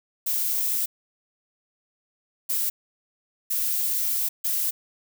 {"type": "noise bursts at uneven times", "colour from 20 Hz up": "violet", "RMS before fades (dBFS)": -25, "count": 4, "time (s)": [[0.26, 0.86], [2.49, 2.7], [3.5, 4.29], [4.44, 4.71]], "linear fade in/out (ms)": 10, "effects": []}